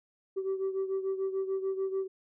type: beating tone pair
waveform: sine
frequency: 383.2 / 390 Hz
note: G4 / G4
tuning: -39 / -9 cents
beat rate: 6.8 Hz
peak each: -29 / -34 dBFS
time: 0.36-2.08 s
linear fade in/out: 20 ms
effects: tanh soft clip ceiling -26 dBFS